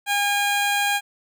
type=tone; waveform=15% pulse; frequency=812 Hz; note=G#5; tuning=39 cents flat; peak=-13 dBFS; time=0.06-1.01 s; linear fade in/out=50 ms; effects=none